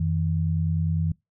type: tone pair together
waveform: sine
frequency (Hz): 89.95 / 160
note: F#2 / D#3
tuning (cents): -48 / +49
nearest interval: minor seventh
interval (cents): 997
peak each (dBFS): -24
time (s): 0-1.12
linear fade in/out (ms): 5
effects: noise-tail reverb RT60 0.2 s tail -24 dB re dry